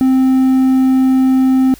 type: tone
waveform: triangle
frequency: 261.6 Hz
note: C4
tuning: in tune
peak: -6 dBFS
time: 0.01-1.74 s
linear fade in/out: 0 ms
effects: added 50 Hz sine -41 dBFS peak until 1.79 s + white hiss -42 dBFS RMS until 1.79 s